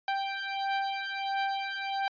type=beating tone pair; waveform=sawtooth; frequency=784 / 785.5 Hz; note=G5 / G5; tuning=0 / +3 cents; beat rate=1.5 Hz; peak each=-29 dBFS; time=0.08-2.08 s; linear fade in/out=2 ms; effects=resampled to 11025 Hz